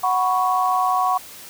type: chord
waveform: sine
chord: F# suspended fourth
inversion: none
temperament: equal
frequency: 740 / 987.8 / 1108.7 Hz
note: F#5 / B5 / C#6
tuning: 0 / 0 / 0 cents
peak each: -20 / -24 / -20 dBFS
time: 0.03-1.18 s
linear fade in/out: 10 ms
effects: white hiss -40 dBFS RMS until 1.49 s